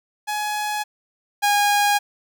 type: tone pair in turn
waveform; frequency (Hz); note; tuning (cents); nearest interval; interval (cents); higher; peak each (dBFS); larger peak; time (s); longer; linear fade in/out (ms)
sawtooth; 841 / 819.4; G#5 / G#5; +22 / -24; unison; 46; first; -19 / -12; second; 0.27-0.84 / 1.42-1.99; neither; 20
effects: none